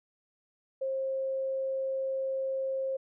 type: tone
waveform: sine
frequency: 533 Hz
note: C5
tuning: 32 cents sharp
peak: -29 dBFS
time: 0.81-2.97 s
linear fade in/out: 10 ms
effects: none